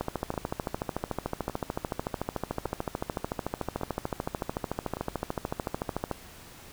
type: two click trains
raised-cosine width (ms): 1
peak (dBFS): -15 / -20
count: 84 / 5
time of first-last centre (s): 0.01-6.113 / 0.34-4.97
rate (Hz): 13.6 / 0.864
effects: pink hiss -49 dBFS RMS until 6.72 s